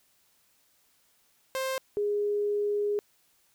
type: tone pair in turn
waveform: sawtooth / sine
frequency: 527 / 412.5 Hz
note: C5 / G#4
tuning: +12 / -12 cents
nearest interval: major third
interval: 424 cents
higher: first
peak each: -25 dBFS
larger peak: neither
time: 1.55-1.78 / 1.97-2.99 s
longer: second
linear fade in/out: 0 ms
effects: white hiss -67 dBFS RMS until 3.54 s